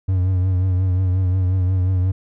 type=tone with vibrato; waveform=triangle; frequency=92.5 Hz; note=F#2; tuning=in tune; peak=-13 dBFS; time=0.08-2.12 s; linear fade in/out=10 ms; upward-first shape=triangle; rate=5.6 Hz; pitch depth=55 cents each way; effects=none